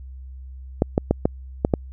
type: clicks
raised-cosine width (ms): 2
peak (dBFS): -3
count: 6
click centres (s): 0.821 / 0.979 / 1.11 / 1.255 / 1.649 / 1.738
effects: added 65 Hz sine -35 dBFS peak until 1.92 s